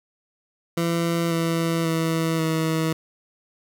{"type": "tone with pitch steps", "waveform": "20% pulse", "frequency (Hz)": [168.4, 165.7, 163.04, 160.42], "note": ["E3", "E3", "E3", "E3"], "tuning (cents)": [37, 9, -19, -47], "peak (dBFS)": -16, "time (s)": [0.77, 2.93], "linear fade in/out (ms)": 5, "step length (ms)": 540, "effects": []}